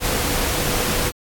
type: tone in noise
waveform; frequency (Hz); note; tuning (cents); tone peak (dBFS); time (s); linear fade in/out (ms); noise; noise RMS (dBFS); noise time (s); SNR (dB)
sine; 494; B4; 0; -31; 0-1.12; 50; pink; -21; 0-1.12; -13
effects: AAC 64 kbps